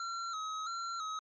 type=tone with vibrato; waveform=square; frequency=1318.5 Hz; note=E6; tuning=in tune; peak=-37 dBFS; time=0-1.19 s; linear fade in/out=2 ms; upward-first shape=square; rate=1.5 Hz; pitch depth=59 cents each way; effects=MP3 32 kbps